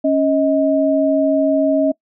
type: tone pair together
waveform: sine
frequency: 276.4 / 630 Hz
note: C#4 / D#5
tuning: -5 / +21 cents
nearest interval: octave + major second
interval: 1426 cents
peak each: -15 dBFS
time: 0.04-1.92 s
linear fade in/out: 10 ms
effects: noise-tail reverb RT60 0.1 s tail -22 dB re dry